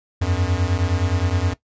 square beating tone pair, 85.5 / 95.1 Hz, F2 / F#2, -36 / +48 cents, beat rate 9.6 Hz, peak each -22 dBFS, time 0.21-1.54 s, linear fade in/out 10 ms, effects noise-tail reverb RT60 0.1 s tail -17 dB re dry + resampled to 16000 Hz

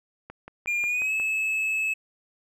click train, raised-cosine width 0.5 ms, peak -25 dBFS, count 6, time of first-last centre 0.3-1.199 s, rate 5.56 Hz
triangle tone with pitch glide, 2408 to 2596 Hz, D7 to E7, +43 to -27 cents, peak -22 dBFS, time 0.67-1.94 s, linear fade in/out 10 ms, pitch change +130 cents, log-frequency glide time 0.86-1.13 s
effects none

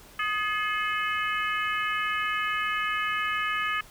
harmonic tone with a mistuned harmonic, 427.1 Hz, G#4, 48 cents sharp, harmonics 3 / 4 / 5 / 6 / 7, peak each -29 / -31 / -33 / -35 / -36 dBFS, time 0.19-3.81 s, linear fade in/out 5 ms, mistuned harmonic 3, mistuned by -46 cents, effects pink hiss -51 dBFS RMS until 3.9 s

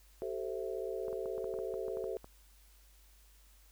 sine chord, A minor seventh, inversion third, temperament equal with one note detuned, 383.5 / 440 / 523.3 / 659.3 Hz, G4 / A4 / C5 / E5, -38 / 0 / 0 / 0 cents, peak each -40 / -40 / -42 / -45 dBFS, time 0.22-2.17 s, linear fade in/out 0 ms
clicks, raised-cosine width 1 ms, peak -35 dBFS, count 12, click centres 1.082 / 1.129 / 1.258 / 1.38 / 1.443 / 1.54 / 1.589 / 1.74 / 1.882 / 1.971 / 2.041 / 2.244 s
effects added 50 Hz sine -60 dBFS peak until 3.71 s + white hiss -66 dBFS RMS until 3.71 s

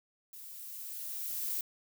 violet noise with level ramp, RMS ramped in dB -49 to -34 dBFS, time 0.33-1.61 s, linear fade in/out 2 ms, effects none

